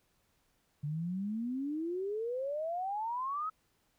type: exponential sweep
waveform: sine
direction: up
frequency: 142.7 to 1300 Hz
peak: -33 dBFS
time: 0.83-3.5 s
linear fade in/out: 10 ms
effects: pink hiss -74 dBFS RMS until 3.98 s